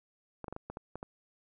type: clicks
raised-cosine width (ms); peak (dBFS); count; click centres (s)
1; -26; 8; 0.443 / 0.482 / 0.526 / 0.564 / 0.7 / 0.771 / 0.956 / 1.029
effects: none